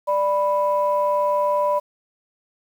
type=tone pair together; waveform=sine; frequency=589.9 / 987.8 Hz; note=D5 / B5; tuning=+8 / 0 cents; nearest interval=major sixth; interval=892 cents; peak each=-19 / -20 dBFS; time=0.07-1.8 s; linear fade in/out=20 ms; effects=tanh soft clip ceiling -9 dBFS + 8-bit